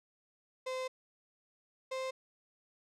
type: tone pair in turn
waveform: 35% pulse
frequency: 516 / 522.9 Hz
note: C5 / C5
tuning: -24 / -1 cents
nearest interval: unison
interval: 23 cents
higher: second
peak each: -34 / -34 dBFS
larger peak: neither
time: 0.66-0.88 / 1.91-2.11 s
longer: first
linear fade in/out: 10 ms
effects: low-pass 7000 Hz 12 dB/octave